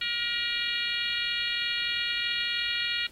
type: harmonic tone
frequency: 475 Hz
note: A#4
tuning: 33 cents sharp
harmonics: 3 / 4 / 5 / 6 / 7 / 8 / 9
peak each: -38 / -35 / -34 / -32 / -36 / -37 / -37 dBFS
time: 0.01-3.07 s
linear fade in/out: 5 ms
effects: pink hiss -56 dBFS RMS until 3.11 s + AAC 48 kbps